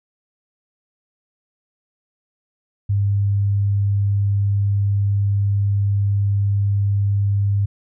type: tone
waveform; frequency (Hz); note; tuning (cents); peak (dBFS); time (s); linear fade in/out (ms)
sine; 100.5; G2; +44; -15; 2.89-7.66; 10
effects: none